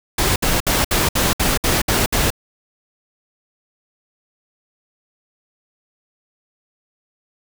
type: noise bursts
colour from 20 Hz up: pink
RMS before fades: -17 dBFS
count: 9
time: 0.18-2.304 s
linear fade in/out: 5 ms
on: 180 ms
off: 63 ms
effects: none